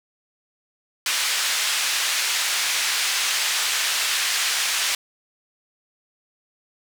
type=band-pass noise; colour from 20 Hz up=pink; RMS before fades=-23 dBFS; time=1.06-4.95 s; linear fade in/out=2 ms; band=1900 to 8700 Hz; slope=12 dB/octave; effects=none